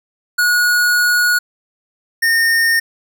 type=tone pair in turn; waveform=square; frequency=1453 / 1830.7 Hz; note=F#6 / A#6; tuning=-32 / -32 cents; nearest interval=major third; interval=400 cents; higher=second; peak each=-12 dBFS; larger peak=neither; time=0.38-1.39 / 2.22-2.8 s; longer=first; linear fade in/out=10 ms; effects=none